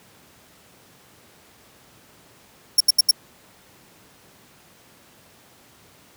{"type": "tone bursts", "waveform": "sawtooth", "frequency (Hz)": 5490, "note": "F8", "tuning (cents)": -31, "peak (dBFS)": -8, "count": 4, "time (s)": [2.78, 3.111], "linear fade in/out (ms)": 5, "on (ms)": 25, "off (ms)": 77, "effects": ["pink hiss -52 dBFS RMS until 6.16 s", "high-pass 100 Hz 12 dB/octave"]}